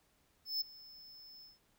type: tone with ADSR envelope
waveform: square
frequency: 5250 Hz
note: E8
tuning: 8 cents flat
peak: -32 dBFS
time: 0.45-1.59 s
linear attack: 160 ms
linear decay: 13 ms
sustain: -21 dB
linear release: 160 ms
effects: pink hiss -73 dBFS RMS until 1.78 s